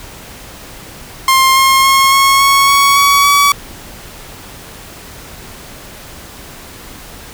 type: tone with pitch steps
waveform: sawtooth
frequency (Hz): 1059 / 1070.1 / 1081.3 / 1092.6 / 1104 / 1115.5 / 1127.2 / 1138.9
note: C6 / C6 / C#6 / C#6 / C#6 / C#6 / C#6 / C#6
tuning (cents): +21 / +39 / -43 / -25 / -7 / +11 / +29 / +46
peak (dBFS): -3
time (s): 1.28-3.52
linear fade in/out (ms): 2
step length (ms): 280
effects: pink hiss -33 dBFS RMS until 7.33 s